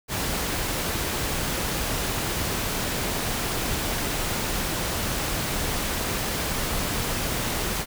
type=noise; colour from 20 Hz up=pink; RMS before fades=-27 dBFS; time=0.08-7.86 s; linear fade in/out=50 ms; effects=none